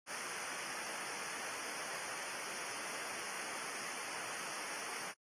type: noise with comb filter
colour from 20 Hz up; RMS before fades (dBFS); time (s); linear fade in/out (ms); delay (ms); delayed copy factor
pink; -44; 0.06-5.14; 50; 0.26; -0.95
effects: high-pass 150 Hz 12 dB/octave + AAC 32 kbps